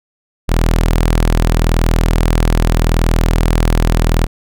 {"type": "tone", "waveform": "sawtooth", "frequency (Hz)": 40.81, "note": "E1", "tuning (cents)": -17, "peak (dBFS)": -6, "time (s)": [0.48, 4.27], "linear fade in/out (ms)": 20, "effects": []}